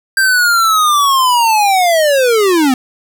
square linear sweep, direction down, 1582 to 246.9 Hz, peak -9 dBFS, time 0.17-2.74 s, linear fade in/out 2 ms, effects none

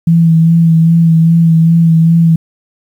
sine tone with vibrato, 164.81 Hz, E3, in tune, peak -4 dBFS, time 0.07-2.36 s, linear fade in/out 5 ms, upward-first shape sine, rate 2.5 Hz, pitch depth 26 cents each way, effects 7-bit

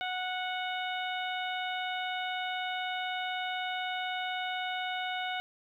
harmonic tone, 736 Hz, F#5, 9 cents flat, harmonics 1 / 2 / 3 / 4 / 5, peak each -35 / -38 / -40 / -41 / -42 dBFS, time 0.01-5.4 s, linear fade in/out 0 ms, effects 11-bit

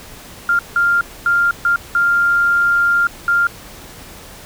sine tone bursts at uneven times, 1396.9 Hz, F6, in tune, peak -11 dBFS, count 6, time 0.49-0.59 / 0.76-1.01 / 1.26-1.51 / 1.65-1.76 / 1.95-3.07 / 3.28-3.47 s, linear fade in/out 2 ms, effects pink hiss -37 dBFS RMS until 4.45 s

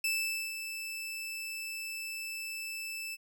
sawtooth tone with ADSR envelope, 2637 Hz, E7, in tune, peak -25 dBFS, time 0.04-3.17 s, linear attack 4 ms, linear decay 480 ms, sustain -9 dB, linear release 34 ms, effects none

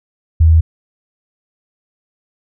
sine tone, 80.6 Hz, E2, 38 cents flat, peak -5 dBFS, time 0.4-0.61 s, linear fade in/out 10 ms, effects none

